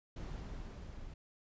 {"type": "noise with level ramp", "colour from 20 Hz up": "brown", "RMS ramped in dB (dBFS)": [-42, -49], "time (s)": [0.16, 1.14], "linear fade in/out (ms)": 5, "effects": ["resampled to 16000 Hz"]}